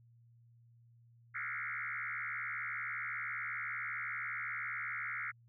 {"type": "tone with frequency modulation", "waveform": "sine", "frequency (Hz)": 1760, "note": "A6", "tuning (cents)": 0, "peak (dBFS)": -37, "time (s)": [1.34, 5.32], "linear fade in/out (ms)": 20, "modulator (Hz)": 72.6, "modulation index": 6.2, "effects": ["added 117 Hz sine -61 dBFS peak until 5.48 s"]}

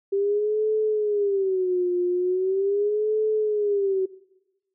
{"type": "tone with vibrato", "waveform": "sine", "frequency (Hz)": 392, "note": "G4", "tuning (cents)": 0, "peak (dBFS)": -20, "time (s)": [0.12, 4.06], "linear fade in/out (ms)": 10, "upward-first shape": "sine", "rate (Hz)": 0.4, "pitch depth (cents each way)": 170, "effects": ["noise-tail reverb RT60 1.0 s tail -21 dB re dry"]}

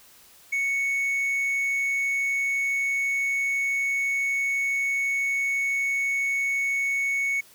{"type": "tone", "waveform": "triangle", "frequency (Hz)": 2217, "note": "C#7", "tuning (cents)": 0, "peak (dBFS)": -21, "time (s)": [0.52, 7.41], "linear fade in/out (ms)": 10, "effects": ["white hiss -53 dBFS RMS until 7.54 s"]}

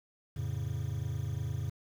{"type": "chord", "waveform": "triangle", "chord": "F augmented", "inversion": "none", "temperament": "equal", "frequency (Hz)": [87.31, 110, 138.59], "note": ["F2", "A2", "C#3"], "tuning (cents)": [0, 0, 0], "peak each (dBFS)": [-36, -34, -35], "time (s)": [0.36, 1.7], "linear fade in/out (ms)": 10, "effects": ["9-bit"]}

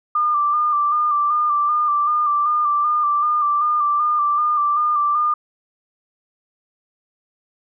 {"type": "tone with vibrato", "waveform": "sine", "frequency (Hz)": 1192, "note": "D6", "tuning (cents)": 25, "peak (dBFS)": -15, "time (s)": [0.15, 5.34], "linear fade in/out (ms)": 5, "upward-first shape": "square", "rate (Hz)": 2.6, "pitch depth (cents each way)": 28, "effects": []}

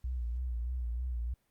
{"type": "tone with vibrato", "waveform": "sine", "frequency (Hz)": 60.6, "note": "B1", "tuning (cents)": -32, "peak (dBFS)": -32, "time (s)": [0.04, 1.34], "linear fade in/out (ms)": 5, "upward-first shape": "sine", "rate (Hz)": 3.2, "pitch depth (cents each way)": 76, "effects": ["pink hiss -75 dBFS RMS until 1.5 s", "Opus 48 kbps"]}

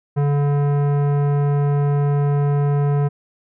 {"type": "tone with tanh clipping", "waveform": "sine", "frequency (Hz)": 143.6, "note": "D3", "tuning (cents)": -39, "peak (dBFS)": -17, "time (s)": [0.16, 3.09], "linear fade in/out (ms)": 20, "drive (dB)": 16, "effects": []}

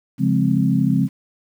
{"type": "chord", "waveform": "sine", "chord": "Db major seventh", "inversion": "none", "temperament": "equal", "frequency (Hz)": [138.59, 174.61, 207.7, 261.6], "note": ["Db3", "F3", "Ab3", "C4"], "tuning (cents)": [0, 0, 0, 0], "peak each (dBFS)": -20, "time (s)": [0.18, 1.09], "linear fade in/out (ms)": 50, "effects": ["8-bit"]}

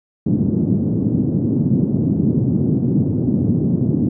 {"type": "band-pass noise", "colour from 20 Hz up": "white", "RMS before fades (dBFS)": -17, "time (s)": [0.26, 4.09], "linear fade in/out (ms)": 5, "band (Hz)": [110, 270], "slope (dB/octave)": 24, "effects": []}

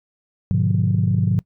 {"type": "chord", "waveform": "sine", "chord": "G# diminished seventh", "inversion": "none", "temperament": "just", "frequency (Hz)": [103.83, 124.59, 149.51, 179.41], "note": ["G#2", "B2", "D3", "F3"], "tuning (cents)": [0, 16, 31, 47], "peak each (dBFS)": [-19, -22, -22, -20], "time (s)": [0.51, 1.39], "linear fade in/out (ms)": 0, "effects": ["noise-tail reverb RT60 0.1 s tail -21 dB re dry", "tanh soft clip ceiling -7 dBFS"]}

